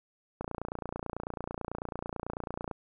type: click train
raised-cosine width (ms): 1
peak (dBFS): -21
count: 68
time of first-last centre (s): 0.41-2.712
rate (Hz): 29.1
effects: none